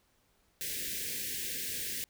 white band-stop noise, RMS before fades -37 dBFS, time 0.61-2.04 s, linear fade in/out 0 ms, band 530 to 1600 Hz, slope 96 dB/octave, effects pink hiss -71 dBFS RMS until 2.09 s

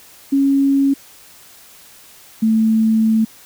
sine tone pair in turn, 275.7 / 221.2 Hz, C#4 / A3, -9 / +9 cents, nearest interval major third, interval 382 cents, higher first, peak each -11 dBFS, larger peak neither, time 0.32-0.94 / 2.42-3.25 s, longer second, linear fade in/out 10 ms, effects white hiss -44 dBFS RMS until 3.45 s

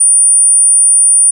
sine tone, 9360 Hz, D9, 7 cents flat, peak -4 dBFS, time 0-1.31 s, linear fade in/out 10 ms, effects none

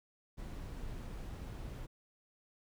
brown noise, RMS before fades -44 dBFS, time 0.37-1.87 s, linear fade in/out 20 ms, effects none

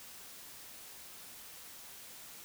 silence, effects white hiss -51 dBFS RMS until 2.44 s

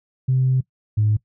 sine tone pair in turn, 130 / 106.35 Hz, C3 / G#2, -11 / +42 cents, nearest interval minor third, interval 347 cents, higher first, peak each -14 dBFS, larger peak neither, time 0.28-0.61 / 0.97-1.17 s, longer first, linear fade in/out 10 ms, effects noise-tail reverb RT60 0.1 s tail -20 dB re dry + tanh soft clip ceiling -10 dBFS

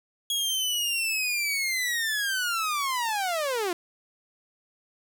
sawtooth linear sweep, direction down, 3325 to 333.7 Hz, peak -22 dBFS, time 0.3-3.73 s, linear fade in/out 2 ms, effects none

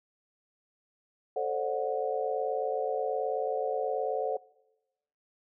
sine chord, D dominant seventh, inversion second, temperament just, 440.5 / 528.6 / 587.3 / 734.2 Hz, A4 / C5 / D5 / F#5, +2 / +18 / 0 / -14 cents, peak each -33 / -33 / -36 / -33 dBFS, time 1.36-4.37 s, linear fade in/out 5 ms, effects noise-tail reverb RT60 1.0 s tail -23 dB re dry

